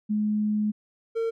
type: tone pair in turn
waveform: sine / triangle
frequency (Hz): 211.4 / 455.2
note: G#3 / A#4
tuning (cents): +31 / -41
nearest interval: octave + minor second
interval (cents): 1328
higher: second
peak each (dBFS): -22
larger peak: neither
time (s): 0.09-0.72 / 1.15-1.31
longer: first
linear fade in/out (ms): 20
effects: none